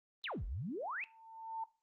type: exponential two-way sweep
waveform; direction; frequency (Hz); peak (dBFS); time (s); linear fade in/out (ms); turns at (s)
sine; down then up; 4131 to 41.19 to 2710; -38; 0.24-1.04; 0; 0.45
type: tone with exponential growth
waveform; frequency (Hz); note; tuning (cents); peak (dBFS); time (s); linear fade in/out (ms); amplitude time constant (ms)
sine; 897; A5; +33; -35; 0.81-1.64; 5; 180
effects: noise-tail reverb RT60 0.3 s tail -17 dB re dry + Opus 32 kbps